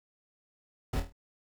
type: noise with echo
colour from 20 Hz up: brown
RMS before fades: -30 dBFS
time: 0.93-1 s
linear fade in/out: 5 ms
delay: 25 ms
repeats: 5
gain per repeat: -6 dB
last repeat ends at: 1.125 s
effects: none